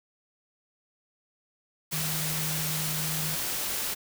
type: tone in noise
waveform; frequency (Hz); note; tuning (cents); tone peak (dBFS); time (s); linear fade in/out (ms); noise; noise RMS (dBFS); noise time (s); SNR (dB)
sine; 155.56; D#3; 0; -33; 1.92-3.36; 20; white; -31; 1.91-3.95; -5
effects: none